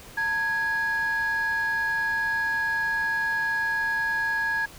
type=tone pair together; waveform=sine; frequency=902.6 / 1661.2 Hz; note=A5 / G#6; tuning=+44 / 0 cents; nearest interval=major seventh; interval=1056 cents; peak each=-29 / -22 dBFS; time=0.17-4.66 s; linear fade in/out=10 ms; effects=tanh soft clip ceiling -20 dBFS + pink hiss -46 dBFS RMS until 4.78 s